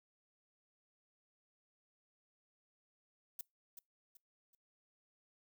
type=noise with echo; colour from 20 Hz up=violet; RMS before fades=-43 dBFS; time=3.39-3.41 s; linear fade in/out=2 ms; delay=380 ms; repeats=3; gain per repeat=-9 dB; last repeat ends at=4.55 s; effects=noise-tail reverb RT60 0.2 s tail -25 dB re dry